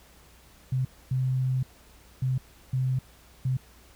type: tone bursts at uneven times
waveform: sine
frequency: 129.6 Hz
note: C3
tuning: 16 cents flat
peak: -23 dBFS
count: 5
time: 0.72-0.85 / 1.11-1.63 / 2.22-2.38 / 2.73-2.99 / 3.45-3.57 s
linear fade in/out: 5 ms
effects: added 60 Hz sine -57 dBFS peak until 3.95 s + pink hiss -56 dBFS RMS until 3.95 s